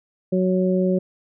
harmonic tone, 185 Hz, F#3, in tune, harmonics 1 / 2 / 3, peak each -19 / -22 / -24 dBFS, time 0.32-0.99 s, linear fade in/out 10 ms, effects none

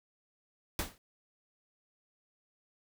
pink noise with exponential decay, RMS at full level -30 dBFS, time 0.79-0.98 s, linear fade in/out 1 ms, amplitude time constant 41 ms, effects none

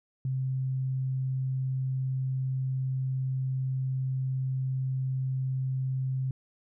sine tone, 131.3 Hz, C3, 6 cents sharp, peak -27 dBFS, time 0.25-6.31 s, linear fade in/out 2 ms, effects none

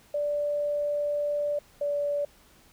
sine tone pair in turn, 585 / 578.3 Hz, D5 / D5, -7 / -27 cents, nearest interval unison, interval 20 cents, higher first, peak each -25 dBFS, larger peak neither, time 0.14-1.59 / 1.81-2.25 s, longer first, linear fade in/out 5 ms, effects pink hiss -58 dBFS RMS until 2.72 s

